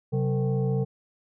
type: tone with frequency modulation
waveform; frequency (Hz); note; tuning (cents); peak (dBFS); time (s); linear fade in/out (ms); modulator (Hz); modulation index
sine; 131.8; C3; +13; -22; 0.12-0.85; 20; 319; 0.95
effects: none